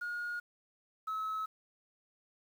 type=tone pair in turn; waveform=sine; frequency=1434 / 1291.9 Hz; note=F6 / E6; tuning=+45 / -35 cents; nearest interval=major second; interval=180 cents; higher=first; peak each=-34 / -32 dBFS; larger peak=second; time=0.01-0.4 / 1.07-1.46 s; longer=neither; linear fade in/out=10 ms; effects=tanh soft clip ceiling -32 dBFS + 10-bit